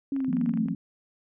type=exponential sweep; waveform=sine; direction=down; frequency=278.4 to 216.8 Hz; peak=-25 dBFS; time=0.12-0.66 s; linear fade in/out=2 ms
type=clicks; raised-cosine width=0.5 ms; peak=-31 dBFS; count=11; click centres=0.164 / 0.204 / 0.246 / 0.329 / 0.369 / 0.413 / 0.461 / 0.493 / 0.538 / 0.574 / 0.685 s
type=chord; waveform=sine; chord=F# half-diminished seventh; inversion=third; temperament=just; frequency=166.5 / 185 / 222 / 266.4 Hz; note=E3 / F#3 / A3 / C4; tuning=+18 / 0 / +16 / +31 cents; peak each=-32 dBFS; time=0.28-0.75 s; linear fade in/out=5 ms
effects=none